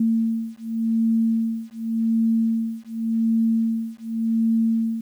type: beating tone pair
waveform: sine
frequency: 225.7 / 226.58 Hz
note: A3 / A#3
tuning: +44 / -49 cents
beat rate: 0.88 Hz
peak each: -22 dBFS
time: 0-5.01 s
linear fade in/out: 5 ms
effects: 9-bit